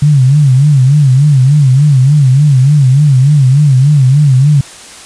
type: tone with vibrato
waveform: sine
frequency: 138.59 Hz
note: C#3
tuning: in tune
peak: -3 dBFS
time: 0.02-4.61 s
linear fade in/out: 5 ms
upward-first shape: sine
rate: 3.4 Hz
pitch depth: 150 cents each way
effects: white hiss -31 dBFS RMS until 5.05 s + resampled to 22050 Hz